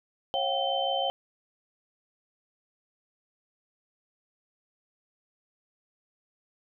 sine tone cluster, 545 / 708 / 774 / 3088 Hz, C#5 / F5 / G5 / G7, -29 / +23 / -22 / -27 cents, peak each -31 dBFS, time 0.34-1.1 s, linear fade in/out 0 ms, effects none

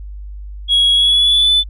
sine tone with pitch glide, 3322 to 3499 Hz, G#7 to A7, 0 to -10 cents, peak -7 dBFS, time 0.68-1.64 s, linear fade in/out 50 ms, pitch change +90 cents, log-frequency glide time 0.93-1.51 s, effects tanh soft clip ceiling -7 dBFS + added 50 Hz sine -27 dBFS peak until 1.69 s

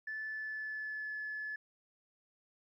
sine tone with pitch glide, 1745 to 1721 Hz, A6 to A6, -15 to -39 cents, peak -37 dBFS, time 0.07-1.56 s, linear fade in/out 5 ms, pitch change -24 cents, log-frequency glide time 0.27-1.14 s, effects tanh soft clip ceiling -33 dBFS + 13-bit

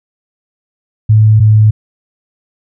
sine tone pair in turn, 108.3 / 107.71 Hz, A2 / A2, -27 / -36 cents, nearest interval unison, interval 9 cents, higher first, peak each -3 dBFS, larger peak neither, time 1.09-1.4 / 1.4-1.71 s, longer neither, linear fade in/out 10 ms, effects none

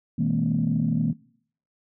sine tone cluster, 121.7 / 160.5 / 207.2 / 231.3 / 263.8 Hz, B2 / E3 / G#3 / A#3 / C4, -25 / -46 / -4 / -13 / +14 cents, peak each -31 / -24 / -29 / -24 / -32 dBFS, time 0.18-1.13 s, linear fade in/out 10 ms, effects noise-tail reverb RT60 0.6 s tail -21 dB re dry + tanh soft clip ceiling -12 dBFS

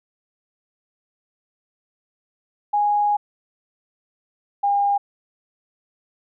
sine tone pair in turn, 827 / 807.2 Hz, G#5 / G#5, -8 / -49 cents, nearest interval unison, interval 41 cents, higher first, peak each -16 dBFS, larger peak neither, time 2.73-3.17 / 4.63-4.98 s, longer first, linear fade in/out 10 ms, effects none

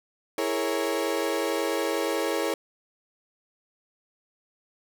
35% pulse chord, A# half-diminished seventh, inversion second, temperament equal, 329.6 / 415.3 / 466.2 / 554.4 Hz, E4 / G#4 / A#4 / C#5, 0 / 0 / 0 / 0 cents, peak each -29 dBFS, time 0.38-2.54 s, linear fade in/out 2 ms, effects none

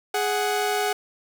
sawtooth tone pair together, 416.4 / 742 Hz, G#4 / F#5, +5 / +5 cents, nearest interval minor seventh, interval 1000 cents, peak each -21 dBFS, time 0.14-0.93 s, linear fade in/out 5 ms, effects none

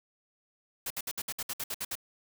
white noise bursts, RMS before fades -35 dBFS, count 11, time 0.86-1.954 s, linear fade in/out 5 ms, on 44 ms, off 61 ms, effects none

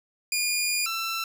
15% pulse tone pair in turn, 2427 / 1339.5 Hz, D#7 / E6, -44 / +27 cents, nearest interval minor seventh, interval 1029 cents, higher first, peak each -17 / -21 dBFS, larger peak first, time 0.32-0.86 / 0.86-1.24 s, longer first, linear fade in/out 2 ms, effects none

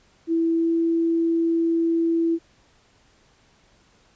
sine tone with pitch glide, 330 to 331.9 Hz, E4 to E4, +2 to +12 cents, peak -18 dBFS, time 0.27-2.39 s, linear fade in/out 50 ms, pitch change +10 cents, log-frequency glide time 0.55-0.7 s, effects pink hiss -59 dBFS RMS until 4.15 s + resampled to 16000 Hz

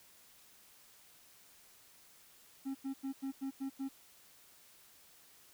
triangle tone bursts, 270.1 Hz, C#4, 45 cents flat, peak -34 dBFS, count 7, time 2.65-3.89 s, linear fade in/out 20 ms, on 100 ms, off 90 ms, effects white hiss -62 dBFS RMS until 5.53 s

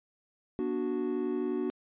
triangle chord, B minor, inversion none, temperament equal with one note detuned, 242 / 293.7 / 370 Hz, B3 / D4 / F#4, -35 / 0 / 0 cents, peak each -33 / -32 / -30 dBFS, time 0.59-1.7 s, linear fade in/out 0 ms, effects resampled to 8000 Hz

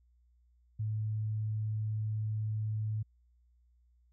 sine tone, 108 Hz, A2, 32 cents flat, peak -31 dBFS, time 0.79-3.03 s, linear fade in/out 10 ms, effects added 60 Hz sine -64 dBFS peak until 4.12 s

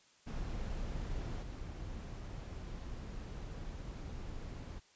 brown noise with level steps, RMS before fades -40 / -44 dBFS, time 0.26-4.8 s, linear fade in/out 20 ms, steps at 1.42 s, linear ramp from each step 10 ms, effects white hiss -66 dBFS RMS until 4.95 s + resampled to 16000 Hz

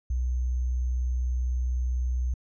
sine tone with sample-and-hold, 62.1 Hz, B1, 10 cents sharp, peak -24 dBFS, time 0.1-2.34 s, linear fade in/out 5 ms, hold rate 6300 Hz, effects resampled to 16000 Hz

